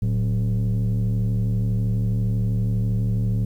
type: tone with frequency modulation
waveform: sine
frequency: 111.5 Hz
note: A2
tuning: 23 cents sharp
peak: -16 dBFS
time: 0.02-3.45 s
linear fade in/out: 5 ms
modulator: 72.4 Hz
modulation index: 0.78
effects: tanh soft clip ceiling -18 dBFS + 9-bit